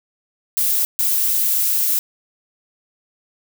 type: noise bursts at uneven times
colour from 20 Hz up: violet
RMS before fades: -18 dBFS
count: 2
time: 0.57-0.85 / 0.99-1.99 s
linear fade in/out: 0 ms
effects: none